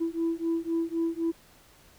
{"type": "beating tone pair", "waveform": "sine", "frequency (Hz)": [329.6, 333.5], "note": ["E4", "E4"], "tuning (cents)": [0, 20], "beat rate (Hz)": 3.9, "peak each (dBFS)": [-28, -28], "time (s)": [0, 1.32], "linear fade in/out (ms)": 20, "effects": ["tanh soft clip ceiling -21 dBFS", "pink hiss -57 dBFS RMS until 1.98 s"]}